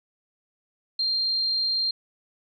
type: tone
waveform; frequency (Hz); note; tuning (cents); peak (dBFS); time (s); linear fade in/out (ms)
sine; 4186; C8; 0; -22; 0.99-1.91; 5
effects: none